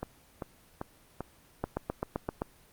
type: two click trains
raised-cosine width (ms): 1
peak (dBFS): -20 / -16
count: 4 / 7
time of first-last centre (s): 0.03-1.206 / 1.64-2.419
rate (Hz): 2.55 / 7.7
effects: pink hiss -60 dBFS RMS until 2.72 s + Opus 24 kbps